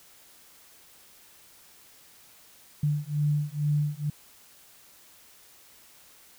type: beating tone pair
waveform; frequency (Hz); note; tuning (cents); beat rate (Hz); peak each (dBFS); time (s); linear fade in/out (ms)
sine; 146.83 / 149.03; D3 / D3; 0 / +26; 2.2; -27; 2.83-4.1; 5
effects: white hiss -55 dBFS RMS until 6.38 s